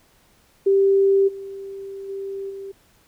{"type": "tone with level steps", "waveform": "sine", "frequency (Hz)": 392, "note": "G4", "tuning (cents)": 0, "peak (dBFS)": [-13, -31, -27, -31], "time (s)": [0.66, 2.72], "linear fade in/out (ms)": 10, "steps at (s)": [1.27, 2.08, 2.49], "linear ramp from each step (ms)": 20, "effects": ["pink hiss -58 dBFS RMS until 3.07 s"]}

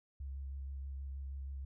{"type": "tone with vibrato", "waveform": "sine", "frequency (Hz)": 68.1, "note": "C#2", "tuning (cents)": -30, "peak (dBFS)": -40, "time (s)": [0.2, 1.65], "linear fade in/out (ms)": 5, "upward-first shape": "square", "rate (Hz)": 6.3, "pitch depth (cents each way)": 17, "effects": []}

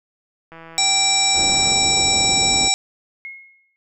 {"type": "click train", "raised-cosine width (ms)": 0.5, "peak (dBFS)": -25, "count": 199, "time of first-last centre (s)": [0.52, 1.727], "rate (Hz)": 164}
{"type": "harmonic tone", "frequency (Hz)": 779, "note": "G5", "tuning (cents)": -11, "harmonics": [1, 3, 5, 7, 9, 10], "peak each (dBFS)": [-24, -23, -20, -21, -26, -20], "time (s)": [0.78, 2.74], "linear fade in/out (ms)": 0}
{"type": "low-pass noise", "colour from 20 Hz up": "white", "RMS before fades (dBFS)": -29, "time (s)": [1.34, 2.69], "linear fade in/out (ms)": 20, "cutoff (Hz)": 430, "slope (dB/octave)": 12}
{"type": "tone with exponential decay", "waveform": "sine", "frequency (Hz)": 2162, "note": "C#7", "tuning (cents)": -44, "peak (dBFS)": -28, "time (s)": [3.25, 3.76], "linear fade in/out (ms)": 0, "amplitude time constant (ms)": 110}
{"effects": []}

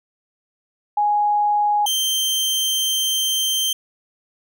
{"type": "tone pair in turn", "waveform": ["sine", "sawtooth"], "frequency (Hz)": [830.6, 3136], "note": ["G#5", "G7"], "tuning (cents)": [0, 0], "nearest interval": "octave + major seventh", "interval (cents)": 2300, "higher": "second", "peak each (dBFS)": -15, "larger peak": "neither", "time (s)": [[0.97, 1.86], [1.86, 3.73]], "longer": "second", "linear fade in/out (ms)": 5, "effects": []}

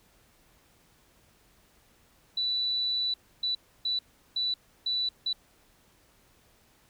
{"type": "tone bursts at uneven times", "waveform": "sine", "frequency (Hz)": 3963, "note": "B7", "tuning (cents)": 5, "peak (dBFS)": -26, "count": 6, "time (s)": [[2.37, 3.14], [3.43, 3.55], [3.85, 3.99], [4.36, 4.54], [4.86, 5.09], [5.26, 5.33]], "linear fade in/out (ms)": 5, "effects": ["pink hiss -63 dBFS RMS until 6.89 s"]}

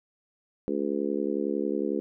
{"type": "harmonic tone", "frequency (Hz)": 71, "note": "C#2", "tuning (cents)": 42, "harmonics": [3, 4, 5, 6, 7], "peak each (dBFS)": [-33, -31, -31, -32, -35], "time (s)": [0.68, 2], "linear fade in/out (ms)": 0, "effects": []}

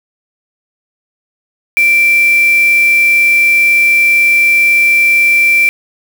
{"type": "tone with quantisation", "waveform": "sine", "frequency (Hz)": 2349, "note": "D7", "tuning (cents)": 0, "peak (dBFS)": -6, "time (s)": [1.77, 5.69], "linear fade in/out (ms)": 0, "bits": 3, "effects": []}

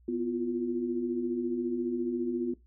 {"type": "tone cluster", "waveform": "sine", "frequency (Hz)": [247.6, 337, 351.5], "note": ["B3", "E4", "F4"], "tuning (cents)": [5, 38, 11], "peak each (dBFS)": [-32, -38, -31], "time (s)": [0.08, 2.54], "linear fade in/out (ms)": 5, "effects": ["noise-tail reverb RT60 0.2 s tail -19 dB re dry", "added 60 Hz sine -57 dBFS peak until 2.66 s"]}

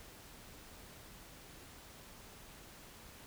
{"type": "silence", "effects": ["pink hiss -55 dBFS RMS until 3.26 s"]}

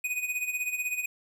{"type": "tone with tremolo", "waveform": "square", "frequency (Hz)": 2489, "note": "D#7", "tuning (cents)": 0, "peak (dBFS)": -27, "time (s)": [0.04, 1.06], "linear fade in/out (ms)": 5, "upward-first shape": "sine", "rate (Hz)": 16, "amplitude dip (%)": 70, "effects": []}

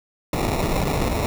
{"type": "noise with sample-and-hold", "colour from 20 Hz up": "pink", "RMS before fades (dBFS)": -22, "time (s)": [0.33, 1.26], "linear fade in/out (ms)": 2, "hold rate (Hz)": 1575, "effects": []}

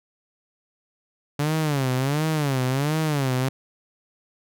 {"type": "tone with vibrato", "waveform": "sawtooth", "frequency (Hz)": 142.1, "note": "C#3", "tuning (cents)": 43, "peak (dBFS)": -17, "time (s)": [1.39, 3.49], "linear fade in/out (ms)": 5, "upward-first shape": "sine", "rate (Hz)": 1.4, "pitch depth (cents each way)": 190, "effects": []}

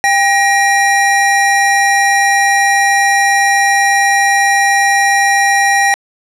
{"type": "tone pair together", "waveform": "square", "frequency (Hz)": [795.9, 1893], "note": ["G5", "A#6"], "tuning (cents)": [26, 26], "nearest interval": "octave + minor third", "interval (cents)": 1500, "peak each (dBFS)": -12, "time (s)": [0.04, 5.94], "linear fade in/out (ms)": 0, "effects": ["low-pass 9000 Hz 12 dB/octave"]}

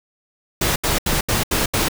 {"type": "noise bursts", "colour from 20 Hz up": "pink", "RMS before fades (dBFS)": -19, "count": 6, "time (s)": [0.61, 1.885], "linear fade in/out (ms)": 5, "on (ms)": 150, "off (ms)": 75, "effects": []}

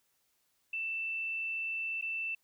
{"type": "tone with dropouts", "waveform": "sine", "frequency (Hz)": 2663, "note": "E7", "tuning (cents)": 17, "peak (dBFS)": -33, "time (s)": [0.73, 2.35], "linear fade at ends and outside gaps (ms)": 5, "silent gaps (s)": [2.013, 2.023], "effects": ["white hiss -75 dBFS RMS until 2.43 s"]}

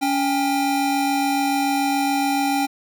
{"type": "tone pair together", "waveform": "square", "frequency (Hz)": [281, 796], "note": ["C#4", "G5"], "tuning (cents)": [24, 26], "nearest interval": "octave + tritone", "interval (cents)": 1802, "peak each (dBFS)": -22, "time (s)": [0.01, 2.67], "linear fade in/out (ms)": 20, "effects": []}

